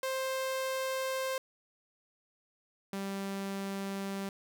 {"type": "tone pair in turn", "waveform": "sawtooth", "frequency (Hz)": [526, 196.18], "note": ["C5", "G3"], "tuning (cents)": [9, 2], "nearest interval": "octave + perfect fourth", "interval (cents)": 1707, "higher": "first", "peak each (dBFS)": [-28, -31], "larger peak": "first", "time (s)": [[0.03, 1.38], [2.93, 4.29]], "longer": "second", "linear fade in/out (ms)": 2, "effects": []}